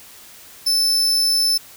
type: tone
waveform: 40% pulse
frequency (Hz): 5274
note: E8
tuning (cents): 0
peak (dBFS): -14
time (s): 0.66-1.58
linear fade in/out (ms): 10
effects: white hiss -43 dBFS RMS until 1.76 s